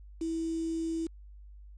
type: tone with quantisation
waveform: sine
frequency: 327.1 Hz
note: E4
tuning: 13 cents flat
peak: -30 dBFS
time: 0.21-1.07 s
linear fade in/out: 5 ms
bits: 8
effects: added 50 Hz sine -47 dBFS peak until 1.77 s + resampled to 22050 Hz